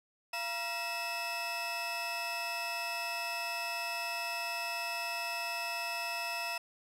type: tone cluster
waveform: 30% pulse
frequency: 686 / 955 / 2617 Hz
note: F5 / A#5 / E7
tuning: -31 / +42 / -13 cents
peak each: -38 / -38 / -34 dBFS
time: 0.33-6.58 s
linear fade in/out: 5 ms
effects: low-pass 12000 Hz 12 dB/octave